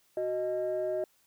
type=tone pair together; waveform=sine; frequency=370 / 622.3 Hz; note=F#4 / D#5; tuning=0 / 0 cents; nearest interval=major sixth; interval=900 cents; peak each=-32 / -29 dBFS; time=0.17-1.04 s; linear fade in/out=2 ms; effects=tanh soft clip ceiling -24 dBFS + white hiss -68 dBFS RMS until 1.26 s